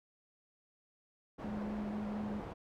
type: low-pass noise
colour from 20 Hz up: white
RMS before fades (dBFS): -45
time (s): 1.38-2.54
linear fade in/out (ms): 20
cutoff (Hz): 670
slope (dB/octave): 12
type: tone with vibrato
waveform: sine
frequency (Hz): 209.6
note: G#3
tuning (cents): +16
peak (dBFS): -37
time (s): 1.44-2.4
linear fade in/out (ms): 2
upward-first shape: sine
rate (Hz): 4.2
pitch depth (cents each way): 16
effects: none